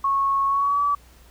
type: tone with pitch glide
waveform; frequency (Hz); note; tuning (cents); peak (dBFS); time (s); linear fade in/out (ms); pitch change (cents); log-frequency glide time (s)
sine; 1100 to 1148.7; C#6 to D6; -14 to -39; -18; 0.04-0.95; 5; +75; 0.47-0.82
effects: added 60 Hz sine -50 dBFS peak until 1.3 s + pink hiss -54 dBFS RMS until 1.3 s